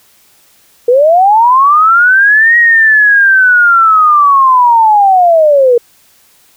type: linear two-way sweep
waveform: sine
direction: up then down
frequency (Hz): 466.2 to 1900 to 466.2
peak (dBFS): -3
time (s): 0.88-5.78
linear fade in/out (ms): 5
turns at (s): 2.57
effects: white hiss -47 dBFS RMS until 6.56 s